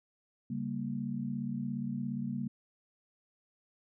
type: chord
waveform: sine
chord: G diminished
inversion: second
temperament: equal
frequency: 138.59 / 196 / 233.1 Hz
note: Db3 / G3 / Bb3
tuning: 0 / 0 / 0 cents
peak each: -39 / -38 / -36 dBFS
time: 0.5-2.48 s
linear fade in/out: 5 ms
effects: none